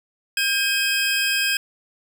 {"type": "tone pair together", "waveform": "25% pulse", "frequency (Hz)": [1602, 2538], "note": ["G6", "D#7"], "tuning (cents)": [37, 34], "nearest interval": "minor sixth", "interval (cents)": 797, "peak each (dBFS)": -18, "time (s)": [0.37, 1.57], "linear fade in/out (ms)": 2, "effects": []}